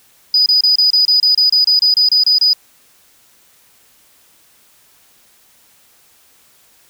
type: tone bursts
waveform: sine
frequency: 4961 Hz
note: D#8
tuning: 6 cents flat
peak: -7 dBFS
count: 15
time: 0.34-2.532 s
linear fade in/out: 2 ms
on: 120 ms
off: 28 ms
effects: tanh soft clip ceiling -4 dBFS + white hiss -51 dBFS RMS until 6.89 s